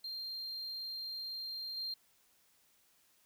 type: tone with level steps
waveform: triangle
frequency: 4186 Hz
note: C8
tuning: in tune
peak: -38 / -35 dBFS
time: 0.04-1.94 s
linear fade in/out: 5 ms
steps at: 1.77 s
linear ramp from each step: 2 ms
effects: tanh soft clip ceiling -32 dBFS + white hiss -70 dBFS RMS until 3.25 s